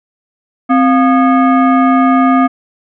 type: tone with frequency modulation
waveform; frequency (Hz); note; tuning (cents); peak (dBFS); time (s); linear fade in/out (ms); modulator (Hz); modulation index
sine; 261.6; C4; 0; -6; 0.69-2.48; 20; 964; 0.96
effects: none